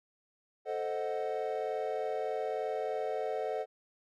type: chord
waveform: triangle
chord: A diminished seventh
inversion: none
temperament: equal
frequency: 440 / 523.3 / 622.3 / 740 Hz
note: A4 / C5 / Eb5 / Gb5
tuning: 0 / 0 / 0 / 0 cents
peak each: -34 / -36 / -36 / -36 dBFS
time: 0.65-3.66 s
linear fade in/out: 50 ms
effects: tanh soft clip ceiling -21 dBFS